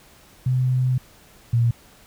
sine tone pair in turn, 127.8 / 117.74 Hz, C3 / A#2, -40 / +18 cents, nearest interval minor second, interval 142 cents, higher first, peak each -17 / -15 dBFS, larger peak second, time 0.46-0.98 / 1.53-1.71 s, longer first, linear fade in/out 5 ms, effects pink hiss -51 dBFS RMS until 2.06 s

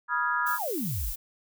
sine chord, F half-diminished seventh, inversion second, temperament equal with one note detuned, 977 / 1244.5 / 1396.9 / 1661.2 Hz, Cb6 / Eb6 / F6 / Ab6, -19 / 0 / 0 / 0 cents, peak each -30 dBFS, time 0.08-0.59 s, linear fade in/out 50 ms
violet noise, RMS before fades -36 dBFS, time 0.46-1.16 s, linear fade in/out 10 ms
sine exponential sweep, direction down, 1135 to 34.65 Hz, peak -29 dBFS, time 0.56-1.14 s, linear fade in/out 50 ms
effects none

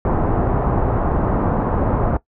pink low-pass noise, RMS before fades -18 dBFS, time 0.05-2.17 s, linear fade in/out 2 ms, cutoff 1100 Hz, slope 24 dB/octave, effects noise-tail reverb RT60 0.1 s tail -18 dB re dry

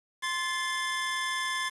25% pulse tone pair together, 1046.5 / 1737.3 Hz, C6 / A6, 0 / -22 cents, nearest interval major sixth, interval 878 cents, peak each -28 dBFS, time 0.22-1.7 s, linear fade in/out 20 ms, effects resampled to 24000 Hz + 8-bit

